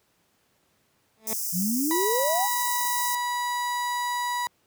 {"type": "tone with exponential growth", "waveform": "15% pulse", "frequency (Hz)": 220, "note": "A3", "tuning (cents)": 0, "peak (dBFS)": -22, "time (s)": [1.17, 1.33], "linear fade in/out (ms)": 0, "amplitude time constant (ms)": 34}
{"type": "high-pass noise", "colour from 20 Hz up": "white", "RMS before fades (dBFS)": -30, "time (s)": [1.27, 3.15], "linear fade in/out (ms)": 2, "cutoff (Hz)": 5100, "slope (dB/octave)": 96}
{"type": "exponential sweep", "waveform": "sine", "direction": "up", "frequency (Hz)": [164.8, 860], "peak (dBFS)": -24, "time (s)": [1.52, 2.49], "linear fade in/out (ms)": 50}
{"type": "tone", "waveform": "35% pulse", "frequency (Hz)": 975, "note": "B5", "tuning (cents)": -23, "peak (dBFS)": -24, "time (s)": [1.91, 4.47], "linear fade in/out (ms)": 0}
{"effects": ["pink hiss -67 dBFS RMS until 4.66 s", "high-pass 100 Hz 12 dB/octave"]}